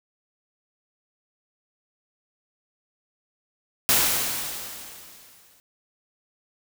white noise with exponential decay, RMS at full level -18 dBFS, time 3.89-5.6 s, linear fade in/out 0 ms, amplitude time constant 370 ms, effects none

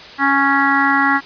harmonic tone, 277.2 Hz, C#4, in tune, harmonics 1 / 3 / 4 / 5 / 6 / 7, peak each -19 / -19 / -19 / -19 / -19 / -19 dBFS, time 0.18-1.21 s, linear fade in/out 50 ms, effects white hiss -36 dBFS RMS until 1.25 s + resampled to 11025 Hz

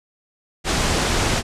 pink low-pass noise, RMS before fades -20 dBFS, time 0.64-1.43 s, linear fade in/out 50 ms, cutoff 8500 Hz, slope 24 dB/octave, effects resampled to 32000 Hz

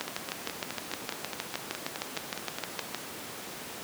two click trains, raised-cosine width 0.2 ms, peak -13 / -16 dBFS, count 20 / 14, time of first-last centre 0.01-2.947 / 0.08-2.794 s, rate 6.47 / 4.79 Hz, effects pink hiss -40 dBFS RMS until 3.83 s + high-pass 200 Hz 12 dB/octave

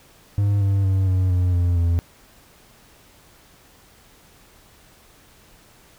triangle tone with pitch steps, 101.3 / 98.42 / 95.61 / 92.89 / 90.25 / 87.68 / 85.18 Hz, G#2 / G2 / G2 / F#2 / F#2 / F2 / F2, -43 / +7 / -43 / +7 / -43 / +7 / -43 cents, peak -14 dBFS, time 0.38-1.99 s, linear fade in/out 0 ms, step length 230 ms, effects pink hiss -52 dBFS RMS until 5.98 s

